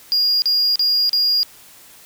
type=tone bursts; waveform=sine; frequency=4842 Hz; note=D#8; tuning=48 cents flat; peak=-11 dBFS; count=4; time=0.12-1.431 s; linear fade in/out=0 ms; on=300 ms; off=37 ms; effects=tanh soft clip ceiling -13 dBFS + white hiss -45 dBFS RMS until 2.05 s